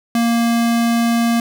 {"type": "tone", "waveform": "square", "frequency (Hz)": 233.1, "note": "A#3", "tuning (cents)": 0, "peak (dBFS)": -14, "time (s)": [0.15, 1.4], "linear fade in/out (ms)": 2, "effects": []}